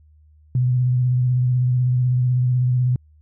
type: tone with vibrato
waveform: sine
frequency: 125.4 Hz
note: B2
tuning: 27 cents sharp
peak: -15 dBFS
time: 0.55-2.96 s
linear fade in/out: 2 ms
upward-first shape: sine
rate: 16 Hz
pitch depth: 29 cents each way
effects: added 76 Hz sine -49 dBFS peak until 3.21 s